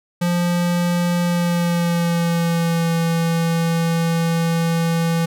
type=tone with pitch glide; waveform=square; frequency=174.61 to 166.44 Hz; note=F3 to E3; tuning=0 to +17 cents; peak=-17 dBFS; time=0.21-5.26 s; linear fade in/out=10 ms; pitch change=-83 cents; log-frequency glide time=1.22-2.93 s; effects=none